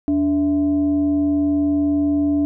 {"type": "tone with frequency modulation", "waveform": "sine", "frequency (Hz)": 290, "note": "D4", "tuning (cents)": -22, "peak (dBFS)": -15, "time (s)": [0.08, 2.45], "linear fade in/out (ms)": 0, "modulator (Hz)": 371, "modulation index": 0.34, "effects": []}